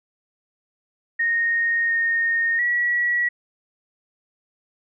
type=tone with pitch steps; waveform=sine; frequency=1856 / 1845 / 1930 Hz; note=A#6 / A#6 / B6; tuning=-8 / -18 / -40 cents; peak=-18 dBFS; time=1.19-3.29 s; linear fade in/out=10 ms; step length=700 ms; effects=none